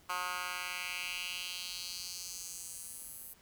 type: tone with high-pass filter sweep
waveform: 10% pulse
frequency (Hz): 180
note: F#3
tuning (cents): -47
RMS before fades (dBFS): -41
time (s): 0.09-3.34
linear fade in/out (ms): 10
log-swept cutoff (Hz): 1200 to 12000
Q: 2.4
effects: pink hiss -63 dBFS RMS until 3.41 s